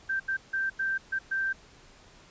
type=tone bursts at uneven times; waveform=sine; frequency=1568 Hz; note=G6; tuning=in tune; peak=-26 dBFS; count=6; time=0.09-0.2 / 0.28-0.37 / 0.53-0.7 / 0.79-0.98 / 1.12-1.19 / 1.31-1.53 s; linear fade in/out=10 ms; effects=pink hiss -55 dBFS RMS until 2.3 s + resampled to 16000 Hz